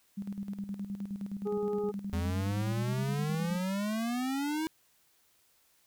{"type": "tone with tremolo", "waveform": "sine", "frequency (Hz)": 199.5, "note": "G3", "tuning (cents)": 31, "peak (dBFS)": -33, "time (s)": [0.17, 3.61], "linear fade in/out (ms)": 10, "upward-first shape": "square", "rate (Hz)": 9.6, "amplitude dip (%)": 65}
{"type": "harmonic tone", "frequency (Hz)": 415.3, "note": "G#4", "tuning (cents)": 0, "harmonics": [1, 2, 3], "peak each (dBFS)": [-30, -44, -48], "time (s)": [1.45, 1.92], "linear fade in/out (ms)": 20}
{"type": "exponential sweep", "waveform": "square", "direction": "up", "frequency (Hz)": [82.41, 323.2], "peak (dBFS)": -31, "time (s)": [2.13, 4.67], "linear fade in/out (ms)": 0}
{"effects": ["white hiss -68 dBFS RMS until 5.86 s"]}